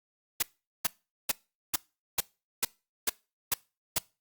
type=noise bursts; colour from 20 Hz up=white; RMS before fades=-26 dBFS; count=9; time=0.4-3.985 s; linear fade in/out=5 ms; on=25 ms; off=420 ms; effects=noise-tail reverb RT60 0.3 s tail -23 dB re dry + Opus 48 kbps